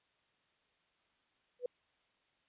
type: tone with exponential growth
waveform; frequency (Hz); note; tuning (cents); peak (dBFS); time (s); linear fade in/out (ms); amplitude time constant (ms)
sine; 493.9; B4; 0; -30; 1.59-1.66; 5; 15
effects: white hiss -75 dBFS RMS until 2.48 s + resampled to 8000 Hz